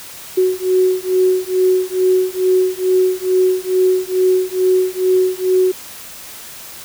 sine beating tone pair, 369.5 / 371.8 Hz, F#4 / F#4, -2 / +8 cents, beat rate 2.3 Hz, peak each -15 dBFS, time 0.37-5.72 s, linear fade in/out 10 ms, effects white hiss -34 dBFS RMS until 6.84 s

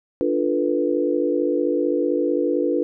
sine chord, B half-diminished seventh, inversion first, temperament equal with one note detuned, 293.7 / 349.2 / 440 / 491.3 Hz, D4 / F4 / A4 / B4, 0 / 0 / 0 / -9 cents, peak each -23 / -23 / -26 / -23 dBFS, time 0.21-2.83 s, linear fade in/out 0 ms, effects none

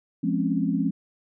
sine chord, Db major seventh, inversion first, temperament just, 173.24 / 207.9 / 259.9 / 277.2 Hz, F3 / Ab3 / C4 / Db4, -14 / +2 / -11 / 0 cents, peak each -27 dBFS, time 0.23-0.91 s, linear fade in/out 10 ms, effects none

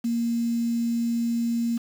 sine tone with quantisation, 233.6 Hz, A#3, 4 cents sharp, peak -22 dBFS, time 0.04-1.78 s, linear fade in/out 10 ms, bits 7, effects none

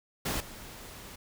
pink noise with level steps, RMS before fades -32 / -46 dBFS, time 0.25-1.16 s, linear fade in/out 10 ms, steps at 0.4 s, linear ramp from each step 5 ms, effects none

